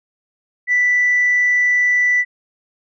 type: tone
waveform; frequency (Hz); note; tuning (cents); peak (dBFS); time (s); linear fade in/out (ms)
sine; 1975.5; B6; 0; -11; 0.67-2.25; 50
effects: tanh soft clip ceiling -8 dBFS